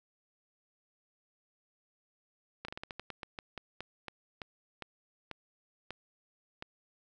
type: slowing click train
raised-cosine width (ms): 0.3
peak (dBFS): -24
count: 18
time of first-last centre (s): 2.65-6.624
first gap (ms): 34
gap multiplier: 1.21
effects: none